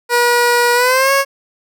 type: tone with pitch glide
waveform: 15% pulse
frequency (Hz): 481.3 to 549.7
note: B4 to C#5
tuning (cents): -45 to -15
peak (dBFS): -4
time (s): 0.09-1.25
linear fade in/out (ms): 50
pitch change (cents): +230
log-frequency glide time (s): 0.74-1.12
effects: none